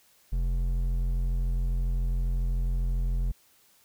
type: tone with hard clipping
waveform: triangle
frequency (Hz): 43.65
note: F1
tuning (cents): 0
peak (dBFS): -26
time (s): 0.32-3.32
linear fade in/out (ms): 10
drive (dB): 11
effects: white hiss -62 dBFS RMS until 3.84 s